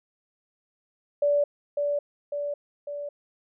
sine tone with echo, 579 Hz, D5, 25 cents flat, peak -19 dBFS, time 1.22-1.44 s, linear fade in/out 5 ms, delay 550 ms, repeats 3, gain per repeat -4 dB, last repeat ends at 3.09 s, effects none

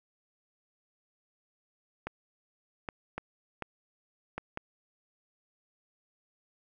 clicks, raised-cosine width 0.5 ms, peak -20 dBFS, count 6, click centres 2.07 / 2.888 / 3.18 / 3.623 / 4.38 / 4.574 s, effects none

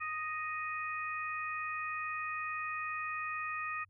harmonic tone, 622.3 Hz, D#5, in tune, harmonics 2 / 3 / 4, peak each -38 / -41 / -41 dBFS, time 0-3.85 s, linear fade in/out 20 ms, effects added 95 Hz sine -65 dBFS peak until 3.89 s

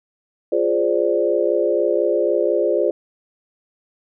sine chord, D half-diminished seventh, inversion first, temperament equal, 349.2 / 415.3 / 523.3 / 587.3 Hz, F4 / Ab4 / C5 / D5, 0 / 0 / 0 / 0 cents, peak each -21 dBFS, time 0.52-2.91 s, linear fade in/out 5 ms, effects none

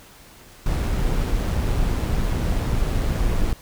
brown noise with amplitude modulation, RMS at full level -20 dBFS, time 0.66-3.53 s, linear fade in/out 2 ms, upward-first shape sine, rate 115 Hz, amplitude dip 25%, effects pink hiss -47 dBFS RMS until 3.61 s

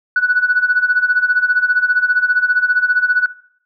sine tone with tremolo, 1480 Hz, F#6, in tune, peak -8 dBFS, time 0.16-3.26 s, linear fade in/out 2 ms, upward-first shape sine, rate 15 Hz, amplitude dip 85%, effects noise-tail reverb RT60 0.6 s tail -18 dB re dry + tanh soft clip ceiling -4 dBFS

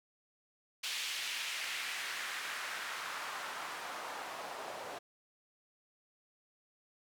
white noise with band-pass filter sweep, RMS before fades -41 dBFS, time 0.83-4.99 s, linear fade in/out 10 ms, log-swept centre 3100 to 640 Hz, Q 1.4, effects none

